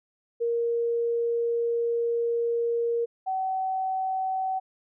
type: tone pair in turn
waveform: sine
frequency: 468.2 / 758.6 Hz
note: A#4 / F#5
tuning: +8 / +43 cents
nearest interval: minor sixth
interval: 835 cents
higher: second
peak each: -23 / -25 dBFS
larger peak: first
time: 0.4-3.06 / 3.26-4.6 s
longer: first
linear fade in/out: 20 ms
effects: none